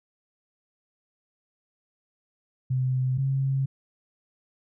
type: tone pair in turn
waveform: sine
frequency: 129 / 135.09 Hz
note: C3 / C#3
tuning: -24 / -44 cents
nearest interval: minor second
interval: 80 cents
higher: second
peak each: -22 dBFS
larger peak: neither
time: 2.7-3.18 / 3.18-3.66 s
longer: neither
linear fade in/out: 10 ms
effects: none